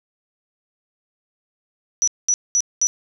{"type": "tone bursts", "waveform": "sine", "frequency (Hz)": 5900, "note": "F#8", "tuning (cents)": -6, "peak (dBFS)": -14, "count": 4, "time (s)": [2.02, 2.87], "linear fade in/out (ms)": 0, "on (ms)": 55, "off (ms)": 210, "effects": []}